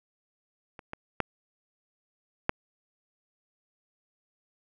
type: clicks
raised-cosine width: 0.5 ms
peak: -28 / -21 / -10 / -8 dBFS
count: 4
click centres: 0.792 / 0.934 / 1.203 / 2.494 s
effects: none